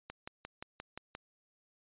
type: click train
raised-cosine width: 0.3 ms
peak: -26 dBFS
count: 7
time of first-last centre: 0.1-1.151 s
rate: 5.71 Hz
effects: resampled to 8000 Hz